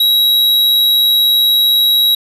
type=tone; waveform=square; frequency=3859 Hz; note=B7; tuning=41 cents flat; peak=-9 dBFS; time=0-2.15 s; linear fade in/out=5 ms; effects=resampled to 32000 Hz + 7-bit